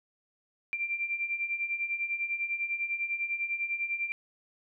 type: beating tone pair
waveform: sine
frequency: 2358 / 2368 Hz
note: D7 / D7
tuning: +6 / +14 cents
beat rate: 10 Hz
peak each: -36 / -31 dBFS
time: 0.73-4.12 s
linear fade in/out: 0 ms
effects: none